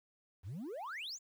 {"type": "exponential sweep", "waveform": "sine", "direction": "up", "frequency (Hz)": [77.3, 7459], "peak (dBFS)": -38, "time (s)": [0.43, 1.19], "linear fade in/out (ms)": 50, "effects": ["tanh soft clip ceiling -40 dBFS", "11-bit"]}